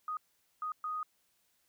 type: tone bursts at uneven times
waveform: sine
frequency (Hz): 1244.5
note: D#6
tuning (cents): 0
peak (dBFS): -34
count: 3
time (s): 0.08-0.17 / 0.62-0.72 / 0.84-1.03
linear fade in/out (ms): 2
effects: white hiss -74 dBFS RMS until 1.68 s